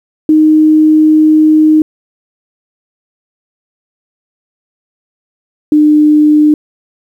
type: tone pair in turn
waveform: sine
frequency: 310 / 301.5 Hz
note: D#4 / D4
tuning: -6 / +46 cents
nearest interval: unison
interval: 48 cents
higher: first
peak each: -3 dBFS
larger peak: neither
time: 0.29-1.82 / 5.72-6.54 s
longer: first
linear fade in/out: 2 ms
effects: 7-bit